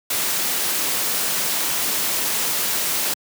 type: noise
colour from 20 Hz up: white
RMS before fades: -22 dBFS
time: 0.1-3.14 s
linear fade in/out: 5 ms
effects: high-pass 150 Hz 12 dB/octave